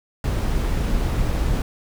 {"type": "noise", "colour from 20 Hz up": "brown", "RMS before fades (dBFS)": -21, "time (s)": [0.24, 1.62], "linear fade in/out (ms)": 2, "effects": []}